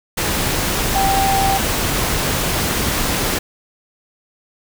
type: tone in noise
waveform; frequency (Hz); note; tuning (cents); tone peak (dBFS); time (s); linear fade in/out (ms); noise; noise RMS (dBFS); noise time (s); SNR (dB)
sine; 780; G5; -9; -15; 0.95-1.58; 10; pink; -19; 0.17-3.39; +1
effects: none